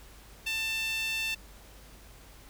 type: tone with high-pass filter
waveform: sawtooth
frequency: 890 Hz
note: A5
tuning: 20 cents sharp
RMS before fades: -32 dBFS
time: 0.46-1.35 s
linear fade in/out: 10 ms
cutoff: 2800 Hz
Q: 4.4
effects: added 50 Hz sine -52 dBFS peak until 2.49 s + pink hiss -54 dBFS RMS until 2.49 s